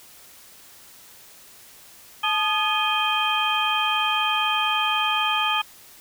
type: tone cluster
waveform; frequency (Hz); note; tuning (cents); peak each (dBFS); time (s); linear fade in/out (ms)
sine; 865 / 1234 / 1699 / 2491 / 3162; A5 / D#6 / G#6 / D#7 / G7; -30 / -15 / +39 / +1 / +14; -26 / -25 / -33 / -26 / -25; 2.23-5.62; 10
effects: white hiss -48 dBFS RMS until 6 s